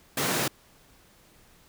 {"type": "high-pass noise", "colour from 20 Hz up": "pink", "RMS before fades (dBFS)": -27, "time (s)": [0.17, 0.48], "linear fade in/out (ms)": 5, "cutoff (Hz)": 130, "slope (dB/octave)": 24, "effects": ["pink hiss -58 dBFS RMS until 1.68 s"]}